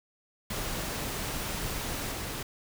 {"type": "noise with level steps", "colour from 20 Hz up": "pink", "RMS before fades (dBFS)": [-34, -36], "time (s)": [0.5, 2.43], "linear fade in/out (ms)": 5, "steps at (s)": 2.11, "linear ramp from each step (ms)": 10, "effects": []}